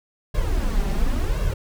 brown noise with flanger, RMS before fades -21 dBFS, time 0.34-1.54 s, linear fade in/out 10 ms, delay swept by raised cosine 1.8 to 5.1 ms, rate 0.93 Hz, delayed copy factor +0.85, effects none

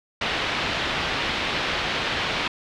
white low-pass noise, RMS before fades -26 dBFS, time 0.21-2.48 s, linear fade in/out 5 ms, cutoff 3600 Hz, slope 24 dB/octave, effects none

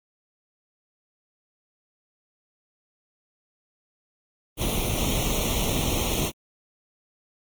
pink noise with comb filter, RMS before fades -25 dBFS, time 4.57-6.32 s, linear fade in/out 50 ms, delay 0.31 ms, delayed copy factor +0.9, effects Opus 24 kbps

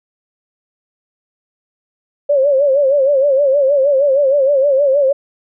sine tone with vibrato, 554.4 Hz, C#5, in tune, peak -9 dBFS, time 2.29-5.13 s, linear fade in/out 10 ms, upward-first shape sine, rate 6.4 Hz, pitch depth 98 cents each way, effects none

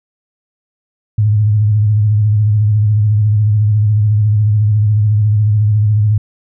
sine tone with vibrato, 105.8 Hz, G#2, 33 cents sharp, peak -8 dBFS, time 1.18-6.18 s, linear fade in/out 5 ms, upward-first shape sine, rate 14 Hz, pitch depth 56 cents each way, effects none

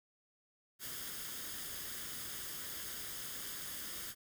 white noise with comb filter, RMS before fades -44 dBFS, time 0.79-4.15 s, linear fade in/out 50 ms, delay 0.6 ms, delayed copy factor +0.55, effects none

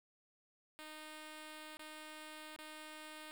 5% pulse tone with dropouts, 308.4 Hz, D#4, 15 cents flat, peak -38 dBFS, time 0.79-3.31 s, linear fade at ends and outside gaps 0 ms, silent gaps 1.77-1.793 / 2.563-2.588 s, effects 11-bit

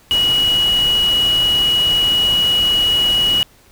sine tone in noise, 2914 Hz, F#7, 27 cents flat, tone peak -12 dBFS, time 0.11-3.43 s, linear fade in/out 0 ms, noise pink, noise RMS -27 dBFS, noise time 0.11-3.43 s, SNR +12 dB, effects pink hiss -50 dBFS RMS until 3.71 s

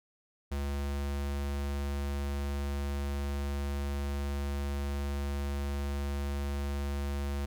square tone, 70.6 Hz, C#2, 32 cents sharp, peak -32 dBFS, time 0.51-7.46 s, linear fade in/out 10 ms, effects none

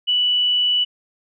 sine tone, 2960 Hz, F#7, in tune, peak -15 dBFS, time 0.07-0.85 s, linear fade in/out 20 ms, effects none

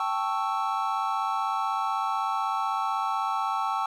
triangle chord, A dominant seventh, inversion third, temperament equal, 784 / 880 / 1108.7 / 1318.5 Hz, G5 / A5 / C#6 / E6, 0 / 0 / 0 / 0 cents, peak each -29 dBFS, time 0-3.86 s, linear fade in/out 2 ms, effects none

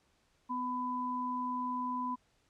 sine tone pair together, 250.2 / 1000 Hz, B3 / B5, +23 / +21 cents, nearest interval 2 octaves, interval 2398 cents, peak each -38 / -34 dBFS, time 0.49-2.16 s, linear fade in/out 20 ms, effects pink hiss -72 dBFS RMS until 2.49 s + low-pass 8000 Hz 12 dB/octave

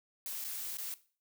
blue noise with dropouts, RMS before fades -40 dBFS, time 0.26-0.94 s, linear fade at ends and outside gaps 1 ms, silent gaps 0.442-0.446 / 0.771-0.784 s, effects noise-tail reverb RT60 0.4 s tail -17 dB re dry

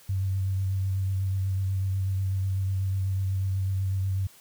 sine tone with vibrato, 95.8 Hz, G2, 39 cents flat, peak -24 dBFS, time 0.09-4.27 s, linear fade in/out 5 ms, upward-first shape triangle, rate 8.1 Hz, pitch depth 26 cents each way, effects white hiss -54 dBFS RMS until 4.4 s

